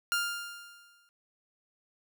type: tone with exponential decay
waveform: sawtooth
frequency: 1400 Hz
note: F6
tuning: 4 cents sharp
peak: -22 dBFS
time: 0.12-1.09 s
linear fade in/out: 0 ms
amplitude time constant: 210 ms
effects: none